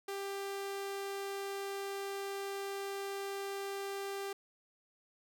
sawtooth tone, 395.3 Hz, G4, 15 cents sharp, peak -34 dBFS, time 0.08-4.33 s, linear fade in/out 5 ms, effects none

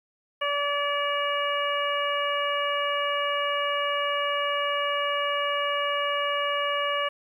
harmonic tone, 575 Hz, D5, 37 cents flat, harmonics 1 / 2 / 3 / 4 / 5, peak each -29 / -28 / -33 / -34 / -31 dBFS, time 0.41-7.09 s, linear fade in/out 10 ms, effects 10-bit

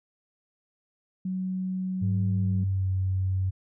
sine tone, 186.3 Hz, F#3, 12 cents sharp, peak -27 dBFS, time 1.25-2.64 s, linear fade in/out 5 ms
sine tone with pitch glide, 101.6 to 94.25 Hz, G#2 to F#2, -38 to +32 cents, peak -23 dBFS, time 2.01-3.51 s, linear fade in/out 20 ms, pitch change -130 cents, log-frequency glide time 2.29-2.88 s
effects tanh soft clip ceiling -15 dBFS

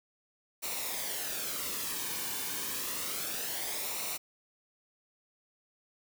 white noise with flanger, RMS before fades -36 dBFS, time 0.62-4.18 s, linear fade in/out 20 ms, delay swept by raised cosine 0.61 to 1.54 ms, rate 0.29 Hz, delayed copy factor -0.55, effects none

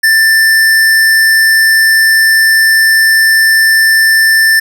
sine tone with hard clipping, 1775 Hz, A6, 15 cents sharp, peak -6 dBFS, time 0.03-4.6 s, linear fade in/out 10 ms, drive 18 dB, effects none

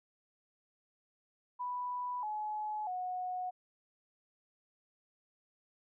sine tone with pitch steps, 987.8 / 850.1 / 731.5 Hz, B5 / G#5 / F#5, 0 / +40 / -20 cents, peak -35 dBFS, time 1.59-3.51 s, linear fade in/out 20 ms, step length 640 ms, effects none

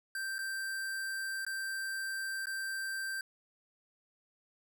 square tone with dropouts, 1568 Hz, G6, in tune, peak -36 dBFS, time 0.15-3.21 s, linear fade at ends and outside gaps 2 ms, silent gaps 0.383-0.389 / 1.45-1.465 / 2.457-2.469 s, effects none

